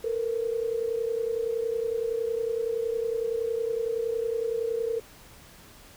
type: tone pair together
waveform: sine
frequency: 452 / 482.8 Hz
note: A4 / B4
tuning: +47 / -39 cents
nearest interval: minor second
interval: 114 cents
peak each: -27 / -31 dBFS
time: 0.04-5 s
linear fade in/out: 5 ms
effects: pink hiss -51 dBFS RMS until 5.96 s